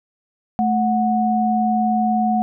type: tone pair together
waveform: sine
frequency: 218.5 / 735 Hz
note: A3 / F#5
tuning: -12 / -12 cents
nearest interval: octave + major sixth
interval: 2100 cents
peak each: -18 dBFS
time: 0.59-2.42 s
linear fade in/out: 0 ms
effects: none